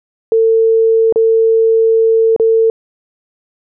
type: tone with dropouts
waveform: sine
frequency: 450 Hz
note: A4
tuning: 39 cents sharp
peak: -7 dBFS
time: 0.32-2.7 s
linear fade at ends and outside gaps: 1 ms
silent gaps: 1.125-1.159 / 2.363-2.398 s
effects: none